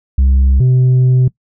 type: tone pair in turn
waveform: sine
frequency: 66.3 / 127.71 Hz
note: C2 / C3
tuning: +23 / -42 cents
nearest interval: major seventh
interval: 1135 cents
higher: second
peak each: -4 dBFS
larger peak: neither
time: 0.18-0.6 / 0.6-1.28 s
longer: second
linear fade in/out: 5 ms
effects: noise-tail reverb RT60 0.1 s tail -22 dB re dry + tanh soft clip ceiling -6 dBFS